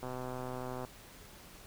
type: click train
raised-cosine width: 1 ms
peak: -27 dBFS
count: 105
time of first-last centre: 0.03-0.849 s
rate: 127 Hz
effects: pink hiss -54 dBFS RMS until 1.66 s